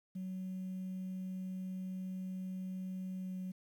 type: tone with pitch glide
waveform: sine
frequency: 186.6 to 185.53 Hz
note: F#3 to F#3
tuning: +15 to +5 cents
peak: -37 dBFS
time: 0.15-3.52 s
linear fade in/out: 10 ms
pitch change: -10 cents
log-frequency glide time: 3.18-3.38 s
effects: tanh soft clip ceiling -36 dBFS + 11-bit